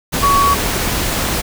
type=tone in noise; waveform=sine; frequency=1124 Hz; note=C#6; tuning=24 cents sharp; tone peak=-10 dBFS; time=0.22-0.55 s; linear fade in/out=20 ms; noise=pink; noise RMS=-18 dBFS; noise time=0.12-1.42 s; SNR=+5 dB; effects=none